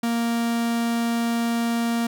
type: tone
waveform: 45% pulse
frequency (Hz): 233.1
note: A#3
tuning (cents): 0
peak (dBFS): -21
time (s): 0.03-2.07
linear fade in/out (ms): 5
effects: none